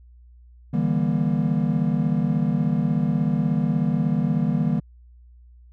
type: chord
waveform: triangle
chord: E half-diminished seventh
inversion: third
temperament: just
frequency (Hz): 148.33 / 164.81 / 197.78 / 237.3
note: D3 / E3 / G3 / Bb3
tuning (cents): +18 / 0 / +16 / +31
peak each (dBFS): -23 / -22 / -23 / -23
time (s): 0.73-4.8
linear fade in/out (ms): 10
effects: added 60 Hz sine -46 dBFS peak until 5.72 s